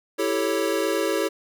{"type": "chord", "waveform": "square", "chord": "A dominant seventh", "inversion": "second", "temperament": "equal", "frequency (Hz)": [329.6, 392, 440, 554.4], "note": ["E4", "G4", "A4", "C#5"], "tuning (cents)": [0, 0, 0, 0], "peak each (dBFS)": -28, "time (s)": [0.18, 1.29], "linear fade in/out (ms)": 20, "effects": []}